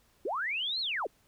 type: linear two-way sweep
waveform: sine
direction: up then down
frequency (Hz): 311.9 to 4353 to 311.9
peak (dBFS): -30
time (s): 0.25-1.07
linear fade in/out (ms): 5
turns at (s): 0.8
effects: pink hiss -67 dBFS RMS until 1.27 s